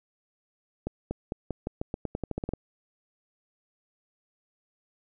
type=accelerating click train; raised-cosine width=2 ms; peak=-17 dBFS; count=15; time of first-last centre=0.87-2.536 s; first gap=240 ms; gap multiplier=0.88; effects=none